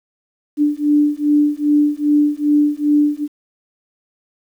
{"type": "beating tone pair", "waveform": "sine", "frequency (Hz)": [293.7, 296.2], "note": ["D4", "D4"], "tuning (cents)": [0, 15], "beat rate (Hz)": 2.5, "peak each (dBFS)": -15, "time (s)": [0.57, 3.28], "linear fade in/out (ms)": 50, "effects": ["8-bit"]}